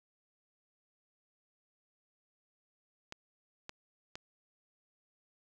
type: clicks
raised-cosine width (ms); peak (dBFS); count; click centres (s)
0.2; -25; 3; 3.124 / 3.694 / 4.155
effects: none